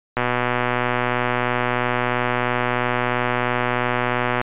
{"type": "click train", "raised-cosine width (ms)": 0.5, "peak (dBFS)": -5, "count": 523, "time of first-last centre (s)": [0.17, 4.414], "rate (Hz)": 123, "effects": ["resampled to 8000 Hz"]}